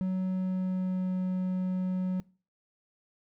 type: tone with pitch glide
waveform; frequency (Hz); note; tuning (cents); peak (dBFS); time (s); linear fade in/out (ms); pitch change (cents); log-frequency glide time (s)
triangle; 186.4 to 184.69; F#3 to F#3; +13 to -3; -25; 0.01-2.2; 0; -16; 0.23-1.15
effects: noise-tail reverb RT60 0.4 s tail -24 dB re dry